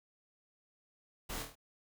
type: noise with echo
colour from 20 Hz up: pink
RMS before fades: -42 dBFS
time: 1.29-1.43 s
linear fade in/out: 10 ms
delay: 25 ms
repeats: 5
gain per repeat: -4 dB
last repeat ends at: 1.555 s
effects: none

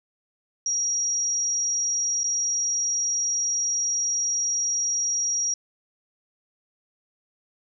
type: tone with dropouts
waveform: sine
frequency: 5690 Hz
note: F8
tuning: 31 cents sharp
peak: -22 dBFS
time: 0.66-5.54 s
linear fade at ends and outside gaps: 2 ms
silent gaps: 2.234-2.241 s
effects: none

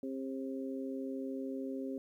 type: harmonic tone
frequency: 133.4 Hz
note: C3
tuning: 34 cents sharp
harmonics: 2 / 3 / 4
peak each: -38 / -43 / -45 dBFS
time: 0.03-1.98 s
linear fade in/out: 2 ms
effects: 12-bit

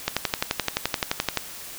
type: click train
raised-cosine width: 0.2 ms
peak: -4 dBFS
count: 16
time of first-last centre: 0.08-1.373 s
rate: 11.6 Hz
effects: white hiss -39 dBFS RMS until 1.78 s

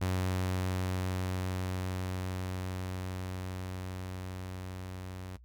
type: tone with level ramp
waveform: sawtooth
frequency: 92.5 Hz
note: F#2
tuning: in tune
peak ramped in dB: -25 to -37 dBFS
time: 0.01-5.37 s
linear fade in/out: 10 ms
effects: noise-tail reverb RT60 0.1 s tail -18 dB re dry + added 60 Hz sine -52 dBFS peak until 5.44 s

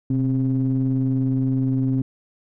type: ring-modulated tone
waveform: triangle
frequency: 68.6 Hz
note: C#2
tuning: 17 cents flat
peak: -13 dBFS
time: 0.1-2.02 s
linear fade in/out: 5 ms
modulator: 196 Hz
effects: none

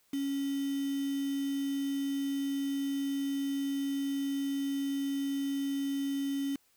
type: tone with quantisation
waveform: sine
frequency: 277.2 Hz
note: C#4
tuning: in tune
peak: -30 dBFS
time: 0.13-6.56 s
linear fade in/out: 5 ms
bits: 7
effects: white hiss -69 dBFS RMS until 6.76 s

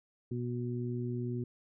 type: harmonic tone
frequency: 121.6 Hz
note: B2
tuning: 26 cents flat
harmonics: 1 / 2 / 3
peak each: -35 / -38 / -40 dBFS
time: 0.31-1.44 s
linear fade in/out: 5 ms
effects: none

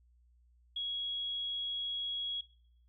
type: tone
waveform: sine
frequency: 3322 Hz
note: G#7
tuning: in tune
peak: -34 dBFS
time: 0.76-2.41 s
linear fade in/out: 5 ms
effects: noise-tail reverb RT60 0.7 s tail -19 dB re dry + added 60 Hz sine -63 dBFS peak until 2.88 s

